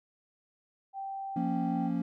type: tone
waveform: sine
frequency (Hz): 781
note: G5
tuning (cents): -7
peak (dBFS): -35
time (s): 0.93-1.91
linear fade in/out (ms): 50
type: chord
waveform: triangle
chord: Bb minor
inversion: second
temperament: equal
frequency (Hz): 174.61 / 233.1 / 277.2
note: F3 / Bb3 / Db4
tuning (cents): 0 / 0 / 0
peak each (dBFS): -31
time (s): 1.36-2.02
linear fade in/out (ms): 5
effects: none